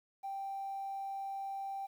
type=tone; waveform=triangle; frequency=784 Hz; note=G5; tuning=in tune; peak=-34 dBFS; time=0.23-1.87 s; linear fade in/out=20 ms; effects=tanh soft clip ceiling -35 dBFS + 11-bit